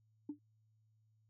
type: tone with exponential decay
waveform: sine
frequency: 293.7 Hz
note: D4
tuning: in tune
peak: -35 dBFS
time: 0.29-0.39 s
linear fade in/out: 5 ms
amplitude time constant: 21 ms
effects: tanh soft clip ceiling -34 dBFS + added 109 Hz sine -70 dBFS peak until 1.29 s